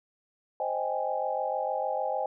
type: chord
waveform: sine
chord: Ab major seventh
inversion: first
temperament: equal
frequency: 523.3 / 622.3 / 784 / 830.6 Hz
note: C5 / Eb5 / G5 / Ab5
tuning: 0 / 0 / 0 / 0 cents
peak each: -33 dBFS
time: 0.6-2.26 s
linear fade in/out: 2 ms
effects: none